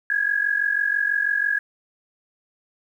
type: tone pair together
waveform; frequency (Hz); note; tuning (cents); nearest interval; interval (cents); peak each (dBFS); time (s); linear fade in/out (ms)
sine; 1638 / 1684.1; G#6 / G#6; -24 / +24; unison; 48; -22; 0.1-1.59; 2
effects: 9-bit